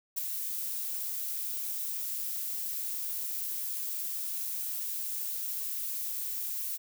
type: noise with ADSR envelope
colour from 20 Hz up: violet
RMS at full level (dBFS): -30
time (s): 0.16-6.78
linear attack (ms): 21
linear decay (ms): 11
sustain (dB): -5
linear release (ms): 28
effects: none